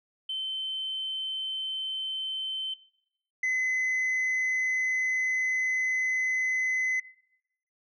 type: tone pair in turn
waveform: sine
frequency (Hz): 3081 / 2032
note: G7 / B6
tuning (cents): -31 / +49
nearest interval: perfect fifth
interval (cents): 720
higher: first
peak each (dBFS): -29 / -22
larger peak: second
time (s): 0.29-2.74 / 3.43-7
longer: second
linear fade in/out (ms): 5
effects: noise-tail reverb RT60 0.8 s tail -21 dB re dry + tanh soft clip ceiling -24 dBFS